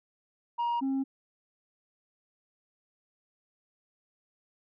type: tone pair in turn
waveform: sine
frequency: 947 / 269.1 Hz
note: A#5 / C4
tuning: +27 / +49 cents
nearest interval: octave + minor seventh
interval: 2178 cents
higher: first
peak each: -24 dBFS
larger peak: neither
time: 0.58-0.81 / 0.81-1.04 s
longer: neither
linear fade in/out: 20 ms
effects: tanh soft clip ceiling -26 dBFS